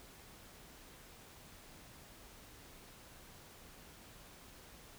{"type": "silence", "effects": ["pink hiss -57 dBFS RMS until 4.98 s"]}